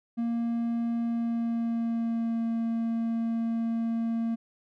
triangle tone with pitch glide, 233.1 to 229 Hz, A#3 to A#3, 0 to -31 cents, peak -24 dBFS, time 0.17-4.36 s, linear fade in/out 20 ms, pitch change -31 cents, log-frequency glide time 1.01-2.46 s, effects none

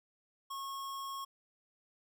square tone, 1092 Hz, C#6, 26 cents flat, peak -40 dBFS, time 0.5-1.25 s, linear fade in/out 10 ms, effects none

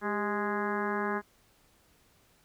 harmonic tone with a mistuned harmonic, 207.7 Hz, G#3, in tune, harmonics 1 / 2 / 3 / 4 / 5 / 6 / 7 / 8 / 9 / 10, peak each -35 / -34 / -42 / -38 / -37 / -39 / -42 / -37 / -48 / -49 dBFS, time 0.01-1.22 s, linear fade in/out 50 ms, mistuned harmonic 2, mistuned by -56 cents, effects pink hiss -65 dBFS RMS until 2.44 s

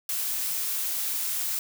blue noise, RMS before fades -29 dBFS, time 0.09-1.59 s, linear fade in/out 2 ms, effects none

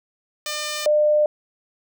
5% pulse / sine tone pair in turn, 601 / 601 Hz, D5 / D5, +40 / +40 cents, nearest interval unison, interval 0 cents, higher neither, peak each -14 dBFS, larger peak neither, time 0.46-0.86 / 0.86-1.26 s, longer neither, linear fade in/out 2 ms, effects none

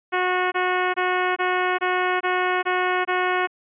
10% pulse tone bursts, 364.9 Hz, F#4, 24 cents flat, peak -11 dBFS, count 8, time 0.12-3.474 s, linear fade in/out 20 ms, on 400 ms, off 22 ms, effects resampled to 8000 Hz

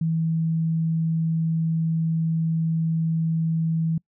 sine tone, 162.5 Hz, E3, 24 cents flat, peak -20 dBFS, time 0.01-3.98 s, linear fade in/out 5 ms, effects noise-tail reverb RT60 0.1 s tail -26 dB re dry

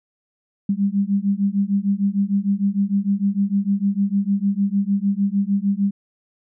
sine beating tone pair, 196 / 202.6 Hz, G3 / G#3, 0 / -43 cents, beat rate 6.6 Hz, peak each -20 dBFS, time 0.69-5.91 s, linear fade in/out 5 ms, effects none

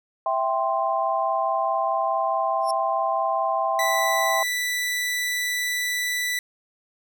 sine chord, C major, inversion first, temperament equal, 659.3 / 784 / 1046.5 Hz, E5 / G5 / C6, 0 / 0 / 0 cents, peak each -25 dBFS, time 0.26-4.43 s, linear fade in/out 2 ms
25% pulse tone with exponential growth, 5400 Hz, E8, 41 cents sharp, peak -23 dBFS, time 2.61-2.71 s, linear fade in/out 5 ms, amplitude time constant 21 ms
sawtooth tone, 1975.5 Hz, B6, in tune, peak -20 dBFS, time 3.79-6.39 s, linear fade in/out 2 ms
effects none

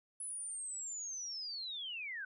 sine linear sweep, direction down, 10250 to 1480 Hz, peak -40 dBFS, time 0.2-2.25 s, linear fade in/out 5 ms, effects none

